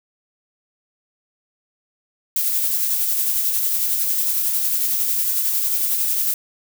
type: noise with tremolo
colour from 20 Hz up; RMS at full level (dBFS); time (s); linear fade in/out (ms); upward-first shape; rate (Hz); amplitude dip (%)
violet; -19; 2.36-6.34; 2; sine; 11; 30
effects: none